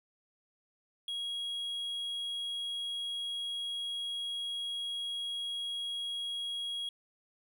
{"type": "tone", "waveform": "triangle", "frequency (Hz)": 3300, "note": "G#7", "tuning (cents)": -12, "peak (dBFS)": -33, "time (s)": [1.08, 6.89], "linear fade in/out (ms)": 2, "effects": []}